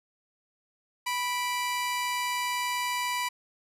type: tone pair together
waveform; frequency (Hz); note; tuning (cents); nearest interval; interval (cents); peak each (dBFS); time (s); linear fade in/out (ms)
sawtooth; 985 / 2343; B5 / D7; -5 / -5; octave + minor third; 1500; -25 / -31; 1.06-3.29; 10
effects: resampled to 32000 Hz